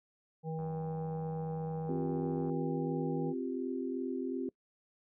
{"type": "harmonic tone", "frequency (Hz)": 160, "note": "D#3", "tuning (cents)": 49, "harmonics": [1, 3, 5], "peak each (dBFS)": [-36, -41, -45], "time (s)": [0.43, 3.34], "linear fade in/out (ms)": 50}
{"type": "click train", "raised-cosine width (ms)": 1, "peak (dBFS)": -38, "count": 181, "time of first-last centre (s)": [0.59, 2.497], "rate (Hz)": 94.4}
{"type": "chord", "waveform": "sine", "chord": "C suspended fourth", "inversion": "none", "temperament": "equal", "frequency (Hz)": [261.6, 349.2, 392], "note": ["C4", "F4", "G4"], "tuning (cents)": [0, 0, 0], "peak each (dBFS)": [-36, -39, -40], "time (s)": [1.89, 4.49], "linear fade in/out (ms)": 2}
{"effects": ["noise-tail reverb RT60 0.1 s tail -24 dB re dry"]}